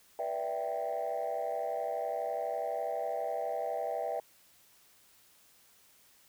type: chord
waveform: sine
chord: E minor seventh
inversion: second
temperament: equal with one note detuned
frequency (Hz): 486.8 / 587.3 / 659.3 / 784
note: B4 / D5 / E5 / G5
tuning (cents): -25 / 0 / 0 / 0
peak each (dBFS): -38 / -37 / -35 / -36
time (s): 0.19-4.2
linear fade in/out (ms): 2
effects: tanh soft clip ceiling -26 dBFS + white hiss -63 dBFS RMS until 6.28 s